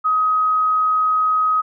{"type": "tone", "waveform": "sine", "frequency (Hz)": 1262, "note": "D#6", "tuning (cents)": 24, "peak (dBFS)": -14, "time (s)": [0.04, 1.62], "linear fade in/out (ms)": 20, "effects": []}